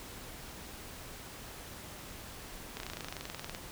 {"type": "slowing click train", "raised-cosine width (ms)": 0.2, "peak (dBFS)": -22, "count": 20, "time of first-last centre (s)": [2.77, 3.549], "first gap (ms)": 31, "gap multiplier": 1.03, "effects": ["pink hiss -47 dBFS RMS until 3.71 s"]}